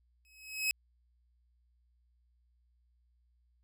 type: tone with exponential growth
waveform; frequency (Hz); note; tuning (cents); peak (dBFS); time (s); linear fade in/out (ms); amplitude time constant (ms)
sawtooth; 2558; D#7; +47; -23; 0.25-0.71; 0; 100
effects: added 60 Hz sine -68 dBFS peak until 3.63 s